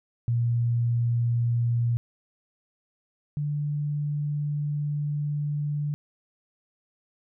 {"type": "tone pair in turn", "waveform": "sine", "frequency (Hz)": [118.6, 147.03], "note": ["A#2", "D3"], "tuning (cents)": [30, 2], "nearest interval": "major third", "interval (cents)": 372, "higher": "second", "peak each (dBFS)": [-21, -25], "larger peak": "first", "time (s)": [[0.28, 1.97], [3.37, 5.94]], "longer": "second", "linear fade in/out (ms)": 0, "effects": []}